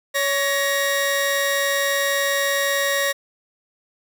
sawtooth tone pair together, 560 / 1883.6 Hz, C#5 / A#6, +18 / +18 cents, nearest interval octave + major sixth, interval 2100 cents, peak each -18 dBFS, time 0.14-3.13 s, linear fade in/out 20 ms, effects 9-bit

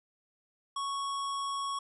square tone, 1108.7 Hz, C#6, in tune, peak -33 dBFS, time 0.76-1.79 s, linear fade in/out 5 ms, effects resampled to 24000 Hz

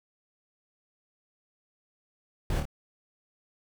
brown noise with echo, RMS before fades -28 dBFS, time 2.5-2.6 s, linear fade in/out 2 ms, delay 27 ms, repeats 2, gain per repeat -4 dB, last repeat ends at 2.654 s, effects none

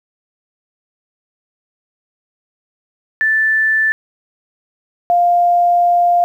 sine tone pair in turn, 1760 / 700.3 Hz, A6 / F5, 0 / +5 cents, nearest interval octave + major third, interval 1595 cents, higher first, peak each -11 / -9 dBFS, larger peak second, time 3.21-3.92 / 5.1-6.24 s, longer second, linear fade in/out 0 ms, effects 8-bit

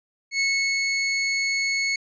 sawtooth tone with ADSR envelope, 2197 Hz, C#7, 16 cents flat, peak -16 dBFS, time 0.31-1.96 s, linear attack 86 ms, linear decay 400 ms, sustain -2 dB, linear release 5 ms, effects resampled to 16000 Hz

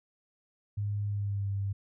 sine tone with pitch glide, 102.7 to 99.09 Hz, G#2 to G2, -19 to +19 cents, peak -29 dBFS, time 0.77-1.73 s, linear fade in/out 10 ms, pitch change -62 cents, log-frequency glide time 1.06-1.51 s, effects none

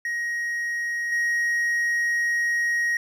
triangle tone with level steps, 1885 Hz, A#6, 19 cents sharp, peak -23 / -19 dBFS, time 0.05-2.97 s, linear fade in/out 2 ms, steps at 1.12 s, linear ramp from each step 2 ms, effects none

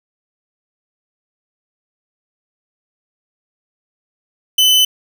40% pulse tone, 3022 Hz, F#7, 36 cents sharp, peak -8 dBFS, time 4.58-4.85 s, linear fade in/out 5 ms, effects none

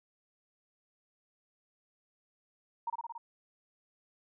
sine tone with echo, 932.3 Hz, A#5, in tune, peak -31 dBFS, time 2.87-2.9 s, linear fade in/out 5 ms, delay 56 ms, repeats 5, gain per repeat -2 dB, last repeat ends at 3.18 s, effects none

